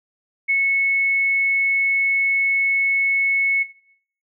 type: tone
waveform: sine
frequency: 2200 Hz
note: C#7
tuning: 14 cents flat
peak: -15 dBFS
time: 0.48-3.64 s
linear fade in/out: 20 ms
effects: noise-tail reverb RT60 0.6 s tail -17 dB re dry